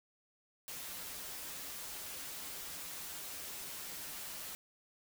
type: noise with comb filter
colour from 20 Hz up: white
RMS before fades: -45 dBFS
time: 0.68-4.55 s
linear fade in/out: 0 ms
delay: 8.9 ms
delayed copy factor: -0.55
effects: none